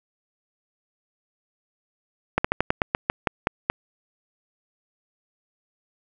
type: slowing click train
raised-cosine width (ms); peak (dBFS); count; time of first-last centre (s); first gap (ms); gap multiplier
0.5; -4; 11; 2.38-3.7; 65; 1.15
effects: none